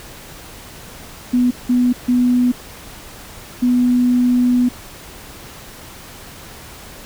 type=tone bursts at uneven times; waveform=sine; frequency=246.9 Hz; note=B3; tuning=in tune; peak=-11 dBFS; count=4; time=1.33-1.51 / 1.69-1.93 / 2.08-2.52 / 3.62-4.69 s; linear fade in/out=10 ms; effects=pink hiss -37 dBFS RMS until 7.05 s